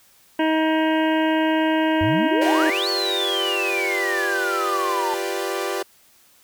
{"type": "harmonic tone", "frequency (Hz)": 316.2, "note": "D#4", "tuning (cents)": 28, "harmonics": [1, 2, 3, 5, 6, 7, 8, 9, 10], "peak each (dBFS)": [-19, -24, -25, -29, -32, -37, -37, -33, -40], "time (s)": [0.39, 2.7], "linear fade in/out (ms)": 5}
{"type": "exponential two-way sweep", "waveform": "sine", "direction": "up then down", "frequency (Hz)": [87.2, 4494, 884], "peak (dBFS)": -22, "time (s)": [2.01, 5.14], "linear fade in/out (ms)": 0, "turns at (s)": 2.88}
{"type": "chord", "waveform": "sawtooth", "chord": "G dominant seventh", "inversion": "third", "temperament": "equal", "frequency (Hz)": [349.2, 392, 493.9, 587.3], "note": ["F4", "G4", "B4", "D5"], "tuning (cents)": [0, 0, 0, 0], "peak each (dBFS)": [-26, -23, -26, -27], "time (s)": [2.41, 5.83], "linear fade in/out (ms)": 10}
{"effects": ["white hiss -55 dBFS RMS until 6.43 s"]}